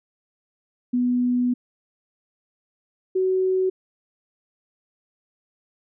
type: tone pair in turn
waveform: sine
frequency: 246.7 / 374.7 Hz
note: B3 / F#4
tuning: -2 / +22 cents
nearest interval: perfect fifth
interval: 724 cents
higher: second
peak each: -18 dBFS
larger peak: neither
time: 0.93-1.54 / 3.15-3.7 s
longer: first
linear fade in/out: 10 ms
effects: none